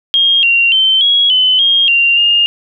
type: tone with pitch steps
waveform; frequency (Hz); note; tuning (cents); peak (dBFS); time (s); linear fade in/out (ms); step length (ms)
sine; 3238 / 2760 / 3094 / 3318 / 3030 / 3240 / 2772 / 2827; G#7 / F7 / G7 / G#7 / F#7 / G#7 / F7 / F7; -45 / -21 / -23 / -2 / +40 / -43 / -14 / +20; -7; 0.14-2.46; 0; 290
effects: none